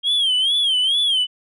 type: tone with vibrato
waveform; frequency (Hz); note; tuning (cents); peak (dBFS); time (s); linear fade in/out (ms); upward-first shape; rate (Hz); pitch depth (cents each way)
sine; 3208; G7; +39; -13; 0.03-1.27; 50; sine; 2.3; 130
effects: tanh soft clip ceiling -14 dBFS